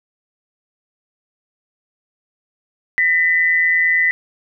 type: tone pair together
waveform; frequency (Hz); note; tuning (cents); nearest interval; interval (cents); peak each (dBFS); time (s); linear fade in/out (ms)
sine; 1822.3 / 1991; A#6 / B6; -40 / +14; major second; 154; -20 / -13; 2.98-4.11; 0
effects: none